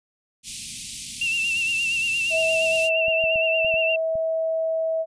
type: band-stop noise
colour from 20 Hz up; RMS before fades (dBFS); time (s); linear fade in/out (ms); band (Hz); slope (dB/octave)
white; -32; 0.43-2.9; 50; 260 to 2400; 48
type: tone with vibrato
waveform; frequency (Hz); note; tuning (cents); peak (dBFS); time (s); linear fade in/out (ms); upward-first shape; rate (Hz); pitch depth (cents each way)
sine; 2718; F7; -48; -21; 1.21-3.96; 5; sine; 8.6; 50
type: tone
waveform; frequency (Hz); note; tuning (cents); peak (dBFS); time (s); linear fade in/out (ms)
sine; 647; E5; -32; -21; 2.3-5.06; 50
type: clicks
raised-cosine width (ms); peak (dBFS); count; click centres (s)
5; -29; 6; 3.083 / 3.24 / 3.358 / 3.647 / 3.741 / 4.155
effects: resampled to 22050 Hz